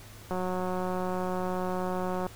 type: click train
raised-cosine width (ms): 1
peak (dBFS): -19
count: 359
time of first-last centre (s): 0.31-2.266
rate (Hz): 183
effects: added 105 Hz sine -50 dBFS peak until 2.35 s + pink hiss -50 dBFS RMS until 2.35 s